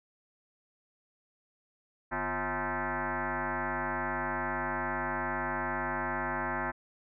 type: tone with frequency modulation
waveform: sine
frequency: 351.2 Hz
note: F4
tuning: 10 cents sharp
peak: -30 dBFS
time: 2.11-6.72 s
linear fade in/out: 20 ms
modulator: 200 Hz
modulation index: 7.6
effects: none